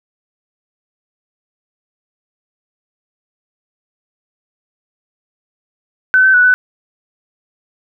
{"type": "tone with pitch steps", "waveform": "sine", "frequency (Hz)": [1516, 1537, 1477, 1498], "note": ["F#6", "G6", "F#6", "F#6"], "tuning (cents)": [42, -35, -3, 21], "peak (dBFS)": -6, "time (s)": [6.14, 6.54], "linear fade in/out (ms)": 0, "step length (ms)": 100, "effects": []}